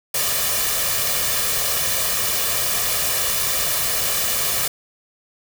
white noise with comb filter, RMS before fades -21 dBFS, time 0.14-4.68 s, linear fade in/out 5 ms, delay 1.7 ms, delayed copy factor +0.6, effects none

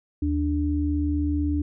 sine tone pair together, 77.78 / 293.7 Hz, D#2 / D4, 0 / 0 cents, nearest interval octave + major seventh, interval 2300 cents, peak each -24 dBFS, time 0.22-1.62 s, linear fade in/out 5 ms, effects none

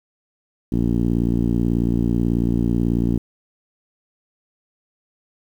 10% pulse tone with low-pass filter, 58.27 Hz, A#1, in tune, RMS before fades -19 dBFS, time 0.72-3.18 s, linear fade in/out 5 ms, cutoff 280 Hz, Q 1.7, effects 8-bit

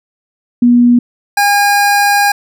sine / 25% pulse tone pair in turn, 241.7 / 813 Hz, B3 / G#5, -37 / -37 cents, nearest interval octave + major sixth, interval 2100 cents, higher second, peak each -4 dBFS, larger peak neither, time 0.62-0.99 / 1.37-2.32 s, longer second, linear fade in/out 5 ms, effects none

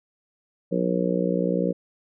harmonic tone, 60.2 Hz, B1, 44 cents flat, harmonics 3 / 4 / 5 / 6 / 7 / 8 / 9, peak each -25 / -32 / -29 / -32 / -32 / -27 / -29 dBFS, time 0.71-1.73 s, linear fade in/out 20 ms, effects none

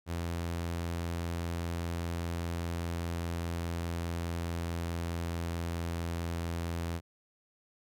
sawtooth tone with pitch glide, 85 to 84.41 Hz, F2 to E2, -46 to +42 cents, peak -29 dBFS, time 0.06-7.01 s, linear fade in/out 50 ms, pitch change -12 cents, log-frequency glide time 2.67-6.62 s, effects none

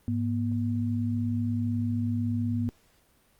sine tone pair together, 103.83 / 239.9 Hz, G#2 / A#3, 0 / +50 cents, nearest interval octave + major second, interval 1450 cents, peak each -28 dBFS, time 0.08-2.69 s, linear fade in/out 0 ms, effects pink hiss -64 dBFS RMS until 3.39 s + Opus 32 kbps

